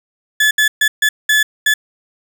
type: tone bursts at uneven times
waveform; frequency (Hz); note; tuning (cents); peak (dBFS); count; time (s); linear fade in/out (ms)
35% pulse; 1722; A6; -38; -8; 6; 0.4-0.51 / 0.58-0.68 / 0.81-0.88 / 1.02-1.09 / 1.29-1.43 / 1.66-1.74; 5
effects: none